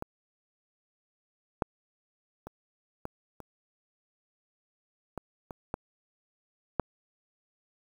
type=clicks; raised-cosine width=1 ms; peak=-21 / -12 / -27 / -21 / -29 / -21 / -25 / -17 / -11 dBFS; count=9; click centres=0.024 / 1.622 / 2.47 / 3.054 / 3.403 / 5.177 / 5.508 / 5.741 / 6.797 s; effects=8-bit